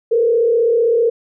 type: tone with frequency modulation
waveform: sine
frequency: 463.8 Hz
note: A#4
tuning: 9 cents flat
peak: -11 dBFS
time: 0.11-1.1 s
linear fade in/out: 10 ms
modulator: 35.6 Hz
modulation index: 0.72
effects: none